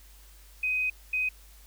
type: tone bursts at uneven times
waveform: sine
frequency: 2510 Hz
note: D#7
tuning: 15 cents sharp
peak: -25 dBFS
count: 2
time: 0.63-0.9 / 1.13-1.29 s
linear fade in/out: 5 ms
effects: added 50 Hz sine -51 dBFS peak until 1.66 s + white hiss -57 dBFS RMS until 1.66 s